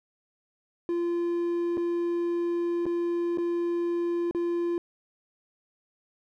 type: tone with dropouts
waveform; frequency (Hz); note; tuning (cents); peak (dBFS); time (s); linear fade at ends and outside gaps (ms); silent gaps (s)
triangle; 344.4; F4; -24; -23; 0.89-4.78; 1; 1.772-1.777 / 2.856-2.864 / 3.374-3.383 / 4.311-4.348
effects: none